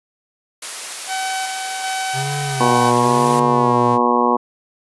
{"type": "high-pass noise", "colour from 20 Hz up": "white", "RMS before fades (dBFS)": -28, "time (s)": [0.62, 3.4], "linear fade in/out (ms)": 5, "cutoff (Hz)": 500, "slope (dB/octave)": 12}
{"type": "tone with tremolo", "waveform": "sawtooth", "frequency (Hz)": 760, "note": "F#5", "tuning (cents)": 46, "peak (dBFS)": -17, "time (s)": [1.07, 2.93], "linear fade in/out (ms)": 50, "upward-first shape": "square", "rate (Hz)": 1.3, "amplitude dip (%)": 35}
{"type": "tone with vibrato", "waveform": "square", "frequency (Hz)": 131.2, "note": "C3", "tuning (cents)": 5, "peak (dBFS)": -23, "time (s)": [2.13, 3.99], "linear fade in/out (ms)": 50, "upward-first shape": "sine", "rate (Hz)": 1, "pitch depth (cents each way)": 150}
{"type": "harmonic tone", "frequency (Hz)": 121.3, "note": "B2", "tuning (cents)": -31, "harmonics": [2, 3, 4, 5, 6, 7, 8, 9], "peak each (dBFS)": [-20, -22, -21, -27, -24, -22, -19, -19], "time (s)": [2.6, 4.37], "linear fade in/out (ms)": 10}
{"effects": ["resampled to 24000 Hz"]}